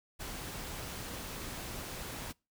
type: noise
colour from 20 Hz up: pink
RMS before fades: -42 dBFS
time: 0.19-2.33 s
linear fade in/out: 20 ms
effects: noise-tail reverb RT60 0.3 s tail -26 dB re dry